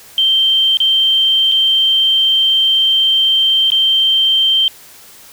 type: tone with dropouts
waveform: sine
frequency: 3136 Hz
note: G7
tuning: in tune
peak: -9 dBFS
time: 0.18-4.68 s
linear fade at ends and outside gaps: 1 ms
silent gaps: 0.771-0.802 / 1.516-1.52 / 3.703-3.719 s
effects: white hiss -40 dBFS RMS until 5.32 s